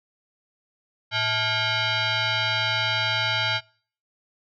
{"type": "tone with frequency modulation", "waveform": "sine", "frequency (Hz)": 871, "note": "A5", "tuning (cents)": -18, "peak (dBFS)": -21, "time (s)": [1.11, 3.61], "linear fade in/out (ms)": 50, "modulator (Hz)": 760, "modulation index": 4.6, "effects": ["noise-tail reverb RT60 0.5 s tail -25 dB re dry"]}